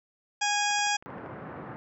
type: harmonic tone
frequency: 824 Hz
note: G#5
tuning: 14 cents flat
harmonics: 1 / 2 / 3 / 4 / 6 / 7 / 8 / 9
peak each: -28 / -31 / -33 / -34 / -36 / -36 / -37 / -38 dBFS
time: 0.41-0.97 s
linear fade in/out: 10 ms
type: click train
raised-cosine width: 0.5 ms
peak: -33 dBFS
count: 8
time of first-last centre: 0.71-1.261 s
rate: 12.7 Hz
type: band-pass noise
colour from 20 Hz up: pink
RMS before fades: -41 dBFS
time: 1.06-1.76 s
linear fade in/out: 0 ms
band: 110 to 1600 Hz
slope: 24 dB/octave
effects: none